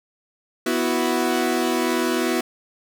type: chord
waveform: sawtooth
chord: B suspended fourth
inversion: none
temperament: equal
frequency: 246.9 / 329.6 / 370 Hz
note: B3 / E4 / F#4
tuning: 0 / 0 / 0 cents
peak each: -20 dBFS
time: 0.66-2.41 s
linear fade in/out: 5 ms
effects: none